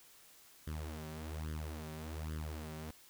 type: tone with flanger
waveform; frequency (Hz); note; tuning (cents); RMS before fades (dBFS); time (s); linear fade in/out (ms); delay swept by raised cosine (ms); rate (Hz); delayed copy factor
sawtooth; 77.78; D#2; 0; -43; 0.67-2.91; 5; 0.6 to 5.3; 1.2; +0.95
effects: white hiss -61 dBFS RMS until 3.09 s